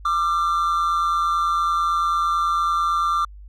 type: tone pair together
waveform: triangle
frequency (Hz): 1187 / 1356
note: D6 / E6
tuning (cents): +18 / +49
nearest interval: major second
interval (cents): 231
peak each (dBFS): -17 / -23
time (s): 0.05-3.25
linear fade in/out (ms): 5
effects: added 50 Hz sine -38 dBFS peak until 3.48 s